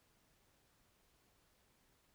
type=silence; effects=pink hiss -74 dBFS RMS until 2.14 s

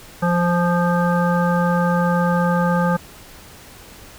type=harmonic tone with a mistuned harmonic; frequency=174.61 Hz; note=F3; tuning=in tune; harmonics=1 / 3 / 5 / 7 / 9; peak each=-17 / -22 / -24 / -25 / -27 dBFS; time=0.22-2.97 s; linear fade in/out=10 ms; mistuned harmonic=5; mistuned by=-18 cents; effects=pink hiss -42 dBFS RMS until 4.18 s

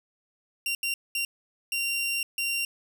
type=tone bursts at uneven times; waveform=sawtooth; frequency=2764 Hz; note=F7; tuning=19 cents flat; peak=-23 dBFS; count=5; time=0.66-0.75 / 0.83-0.94 / 1.15-1.25 / 1.72-2.23 / 2.38-2.65 s; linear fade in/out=2 ms; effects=none

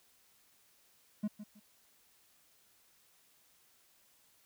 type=tone with echo; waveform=triangle; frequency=210 Hz; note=G#3; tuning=19 cents sharp; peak=-29 dBFS; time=1.23-1.28 s; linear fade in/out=10 ms; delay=160 ms; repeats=2; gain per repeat=-12 dB; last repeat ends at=1.6 s; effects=white hiss -68 dBFS RMS until 4.45 s

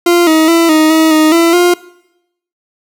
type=tone with pitch steps; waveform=40% pulse; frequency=347 / 316.7 / 333.8 / 312.3 / 318.6 / 311.3 / 335.2 / 352.9 Hz; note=F4 / D#4 / E4 / D#4 / D#4 / D#4 / E4 / F4; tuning=-11 / +31 / +22 / +7 / +41 / +1 / +29 / +18 cents; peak=-5 dBFS; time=0.06-1.74 s; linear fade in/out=5 ms; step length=210 ms; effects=noise-tail reverb RT60 0.8 s tail -20 dB re dry

